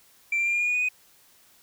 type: tone with pitch steps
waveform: sine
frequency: 2349 / 2369 / 2390 / 2411 / 2432 / 2453 / 2474 / 2496 Hz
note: D7 / D7 / D7 / D7 / D#7 / D#7 / D#7 / D#7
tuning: 0 / +14 / +30 / +45 / -40 / -25 / -10 / +5 cents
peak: -20 dBFS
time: 0.32-0.888 s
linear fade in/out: 5 ms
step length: 71 ms
effects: tanh soft clip ceiling -20 dBFS + white hiss -58 dBFS RMS until 1.62 s